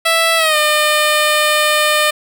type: tone with pitch glide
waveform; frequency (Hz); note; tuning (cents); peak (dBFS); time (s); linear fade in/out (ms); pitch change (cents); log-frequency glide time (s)
10% pulse; 659.3 to 604.6; E5 to D#5; 0 to -50; -3; 0.05-2.11; 10; -150; 0.37-0.57
effects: none